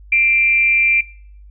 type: tone with frequency modulation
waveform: sine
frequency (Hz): 2363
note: D7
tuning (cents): +10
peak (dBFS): -10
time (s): 0.12-1.01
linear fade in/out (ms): 5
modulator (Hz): 262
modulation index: 0.31
effects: noise-tail reverb RT60 0.6 s tail -23 dB re dry + added 50 Hz sine -38 dBFS peak until 1.5 s